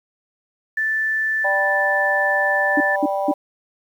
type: tone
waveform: sine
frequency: 1760 Hz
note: A6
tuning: in tune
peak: -18 dBFS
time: 0.77-2.96 s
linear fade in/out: 5 ms
type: harmonic tone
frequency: 196 Hz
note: G3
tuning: in tune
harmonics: 3 / 4 / 5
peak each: -22 / -23 / -29 dBFS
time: 1.44-3.34 s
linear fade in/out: 10 ms
type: tone bursts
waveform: sine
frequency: 296.5 Hz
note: D4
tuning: 17 cents sharp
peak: -15 dBFS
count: 3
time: 2.77-3.315 s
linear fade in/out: 5 ms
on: 35 ms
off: 220 ms
effects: 8-bit